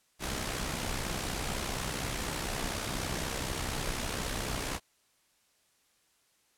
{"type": "noise with amplitude modulation", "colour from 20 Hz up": "pink", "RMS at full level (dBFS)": -32, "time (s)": [0.19, 4.8], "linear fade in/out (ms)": 50, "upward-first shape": "sine", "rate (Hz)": 64.1, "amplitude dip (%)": 55, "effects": ["white hiss -70 dBFS RMS until 6.57 s", "low-pass 11000 Hz 12 dB/octave"]}